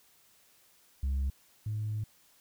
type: tone pair in turn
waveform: sine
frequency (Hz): 67.6 / 107.08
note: C#2 / A2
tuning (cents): -43 / -47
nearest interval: minor sixth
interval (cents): 796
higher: second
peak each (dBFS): -25 / -30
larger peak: first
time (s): 1.03-1.3 / 1.66-2.04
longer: second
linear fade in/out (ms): 5
effects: tanh soft clip ceiling -27 dBFS + white hiss -64 dBFS RMS until 2.4 s